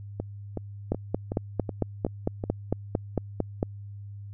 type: two click trains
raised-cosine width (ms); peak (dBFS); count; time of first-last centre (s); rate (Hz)
2; -17 / -11; 7 / 13; 0.2-2.439 / 0.92-3.629; 2.68 / 4.43
effects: added 101 Hz sine -38 dBFS peak until 4.33 s